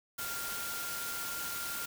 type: tone in noise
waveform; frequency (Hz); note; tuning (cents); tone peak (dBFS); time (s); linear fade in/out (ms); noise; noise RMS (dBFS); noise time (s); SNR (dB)
sine; 1396.9; F6; 0; -41; 0.18-1.86; 10; white; -39; 0.18-1.86; -5
effects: none